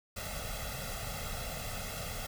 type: noise with comb filter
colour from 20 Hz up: pink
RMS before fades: -39 dBFS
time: 0.16-2.27 s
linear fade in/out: 10 ms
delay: 1.5 ms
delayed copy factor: +1
effects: none